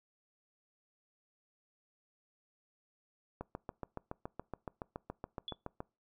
click train, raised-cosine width 1 ms, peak -26 dBFS, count 18, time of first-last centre 3.41-5.804 s, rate 7.1 Hz
sine tone with exponential decay, 3433 Hz, A7, 43 cents flat, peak -35 dBFS, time 5.48-5.56 s, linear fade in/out 1 ms, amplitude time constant 17 ms
effects noise-tail reverb RT60 0.3 s tail -24 dB re dry

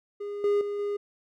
triangle tone with level steps, 408.9 Hz, G#4, 27 cents flat, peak -30 / -19 / -27 / -25 dBFS, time 0.2-0.97 s, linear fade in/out 10 ms, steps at 0.44 / 0.61 / 0.79 s, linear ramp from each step 2 ms, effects none

